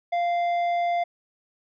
triangle tone with tanh clipping, 695 Hz, F5, 9 cents flat, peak -23 dBFS, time 0.12-1.04 s, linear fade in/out 10 ms, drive 12 dB, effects none

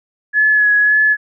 sine tone with vibrato, 1697 Hz, G#6, 37 cents sharp, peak -9 dBFS, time 0.33-1.17 s, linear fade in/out 50 ms, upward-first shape sine, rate 1.8 Hz, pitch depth 23 cents each way, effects none

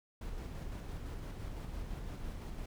brown noise with tremolo, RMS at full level -41 dBFS, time 0.21-2.66 s, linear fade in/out 5 ms, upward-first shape square, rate 5.9 Hz, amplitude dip 25%, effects none

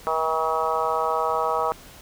harmonic tone, 160 Hz, D#3, 49 cents sharp, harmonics 3 / 4 / 5 / 6 / 7 / 8, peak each -28 / -28 / -28 / -28 / -28 / -28 dBFS, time 0.07-1.72 s, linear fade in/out 0 ms, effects pink hiss -46 dBFS RMS until 2.01 s

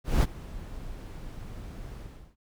brown noise with ADSR envelope, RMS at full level -19 dBFS, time 0.04-2.36 s, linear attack 190 ms, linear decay 27 ms, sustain -21 dB, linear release 380 ms, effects none

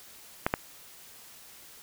clicks, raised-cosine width 0.5 ms, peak -9 dBFS, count 2, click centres 0.465 / 0.539 s, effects white hiss -51 dBFS RMS until 1.82 s

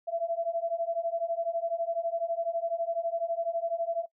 sine beating tone pair, 665 / 677 Hz, E5 / E5, +15 / +46 cents, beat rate 12 Hz, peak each -31 dBFS, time 0.07-4.06 s, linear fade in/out 20 ms, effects noise-tail reverb RT60 0.1 s tail -21 dB re dry

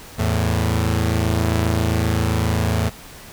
sawtooth tone pair together, 82.41 / 110 Hz, E2 / A2, 0 / 0 cents, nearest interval perfect fourth, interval 500 cents, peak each -16 dBFS, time 0.18-2.9 s, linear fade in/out 20 ms, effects pink hiss -40 dBFS RMS until 3.32 s

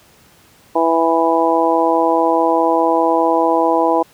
harmonic tone, 164.81 Hz, E3, in tune, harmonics 2 / 3 / 4 / 5 / 6, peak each -18 / -18 / -18 / -18 / -18 dBFS, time 0.75-4.03 s, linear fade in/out 10 ms, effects pink hiss -49 dBFS RMS until 4.13 s + high-pass 80 Hz 12 dB/octave

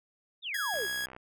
sine exponential sweep, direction down, 3838 to 330 Hz, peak -33 dBFS, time 0.42-0.88 s, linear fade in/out 50 ms
sawtooth tone, 1661.2 Hz, G#6, in tune, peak -28 dBFS, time 0.54-1.06 s, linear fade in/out 5 ms
click train, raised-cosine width 0.5 ms, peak -31 dBFS, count 28, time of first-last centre 0.74-1.165 s, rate 63.6 Hz
effects none

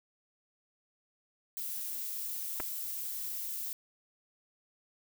violet noise, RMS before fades -38 dBFS, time 1.57-3.73 s, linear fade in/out 0 ms
clicks, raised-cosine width 0.5 ms, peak -22 dBFS, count 2, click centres 2.6 / 2.603 s
effects none

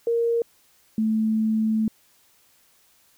sine tone pair in turn, 466.1 / 219.2 Hz, A#4 / A3, 0 / -6 cents, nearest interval octave + minor second, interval 1306 cents, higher first, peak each -19 dBFS, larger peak neither, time 0.07-0.42 / 0.98-1.88 s, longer second, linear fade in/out 2 ms, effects white hiss -60 dBFS RMS until 3.17 s

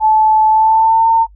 sine tone with pitch glide, 869 to 906.4 Hz, A5 to A#5, -22 to -49 cents, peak -7 dBFS, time 0-1.27 s, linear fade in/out 50 ms, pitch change +73 cents, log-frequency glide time 0.48-1.07 s, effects noise-tail reverb RT60 0.1 s tail -26 dB re dry + added 50 Hz sine -39 dBFS peak until 1.35 s

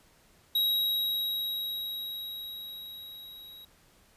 square tone with level ramp, 3831 Hz, A#7, 47 cents sharp, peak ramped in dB -24 to -47 dBFS, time 0.55-3.65 s, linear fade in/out 5 ms, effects pink hiss -62 dBFS RMS until 4.16 s + resampled to 32000 Hz

